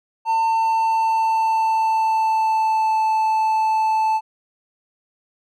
triangle tone with pitch glide, 899 to 876.9 Hz, A5 to A5, +37 to -6 cents, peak -14 dBFS, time 0.25-4.21 s, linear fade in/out 50 ms, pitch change -43 cents, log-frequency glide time 0.46-3.02 s, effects none

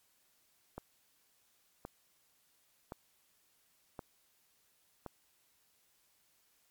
click train, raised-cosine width 1 ms, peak -28 dBFS, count 5, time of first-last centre 0.78-5.063 s, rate 0.934 Hz, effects white hiss -72 dBFS RMS until 6.7 s + MP3 96 kbps

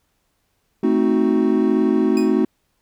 triangle chord, A diminished seventh, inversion none, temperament equal with one note detuned, 220 / 261.6 / 313.5 / 370 Hz, A3 / C4 / Eb4 / Gb4, 0 / 0 / +13 / 0 cents, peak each -18 dBFS, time 0.83-2.45 s, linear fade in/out 5 ms
20% pulse tone with exponential decay, 2489 Hz, D#7, in tune, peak -23 dBFS, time 2.17-2.39 s, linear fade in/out 1 ms, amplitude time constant 47 ms
effects pink hiss -68 dBFS RMS until 2.81 s

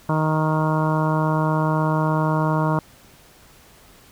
harmonic tone, 156.1 Hz, D#3, 6 cents sharp, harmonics 1 / 2 / 3 / 4 / 5 / 6 / 7 / 8 / 9, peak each -20 / -26 / -31 / -27 / -35 / -26 / -28 / -35 / -33 dBFS, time 0.09-2.79 s, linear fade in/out 2 ms, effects pink hiss -50 dBFS RMS until 4.11 s

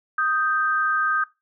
sine tone pair together, 1244.5 / 1568 Hz, D#6 / G6, 0 / 0 cents, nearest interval major third, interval 400 cents, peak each -22 dBFS, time 0.18-1.24 s, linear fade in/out 5 ms, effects noise-tail reverb RT60 0.2 s tail -17 dB re dry

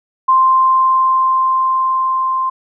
sine tone with level ramp, 1046.5 Hz, C6, in tune, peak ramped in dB -7 to -14 dBFS, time 0.28-2.5 s, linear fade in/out 10 ms, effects none

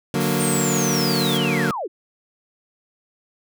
25% pulse chord, D augmented, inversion none, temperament equal, 146.83 / 185 / 233.1 Hz, D3 / F#3 / A#3, 0 / 0 / 0 cents, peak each -20 dBFS, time 0.14-1.71 s, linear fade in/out 2 ms
white noise, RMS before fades -31 dBFS, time 0.2-1.38 s, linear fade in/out 10 ms
sine linear sweep, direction down, 8870 to 285.5 Hz, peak -24 dBFS, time 0.39-1.88 s, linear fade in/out 20 ms
effects none

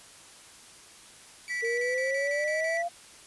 sawtooth tone bursts, 2300 Hz, D7, 37 cents flat, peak -36 dBFS, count 8, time 1.48-2.772 s, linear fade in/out 0 ms, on 130 ms, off 36 ms
triangle tone, 1960 Hz, B6, 14 cents flat, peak -28 dBFS, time 1.49-2.83 s, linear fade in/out 20 ms
sine exponential sweep, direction up, 455.7 to 698.5 Hz, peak -28 dBFS, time 1.62-2.89 s, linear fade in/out 20 ms
effects white hiss -51 dBFS RMS until 3.26 s + resampled to 24000 Hz

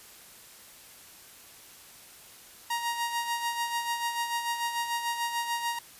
sawtooth tone with tremolo, 940 Hz, A#5, 14 cents sharp, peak -23 dBFS, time 2.7-5.79 s, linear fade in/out 5 ms, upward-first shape sine, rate 6.8 Hz, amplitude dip 55%, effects white hiss -51 dBFS RMS until 5.99 s + resampled to 32000 Hz

